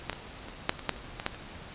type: clicks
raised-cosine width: 0.3 ms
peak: -13 / -20 / -26 / -7 / -23 / -9 / -30 / -18 / -11 / -28 dBFS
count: 10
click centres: 0.097 / 0.13 / 0.485 / 0.694 / 0.793 / 0.893 / 0.963 / 1.199 / 1.264 / 1.346 s
effects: pink hiss -45 dBFS RMS until 1.74 s + resampled to 8000 Hz